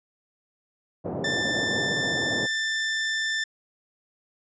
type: band-pass noise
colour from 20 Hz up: white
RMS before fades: -31 dBFS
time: 1.04-2.47 s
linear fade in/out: 20 ms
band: 100 to 650 Hz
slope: 24 dB/octave
type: tone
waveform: sawtooth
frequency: 1776 Hz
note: A6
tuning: 16 cents sharp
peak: -21 dBFS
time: 1.24-3.44 s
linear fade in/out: 5 ms
effects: resampled to 16000 Hz